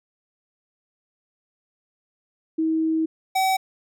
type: tone pair in turn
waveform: sine / square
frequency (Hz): 320 / 761.1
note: D#4 / F#5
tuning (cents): +49 / +49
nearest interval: octave + minor third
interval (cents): 1500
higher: second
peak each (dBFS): -19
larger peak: neither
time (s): 2.58-3.06 / 3.35-3.57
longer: first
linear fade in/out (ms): 10
effects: none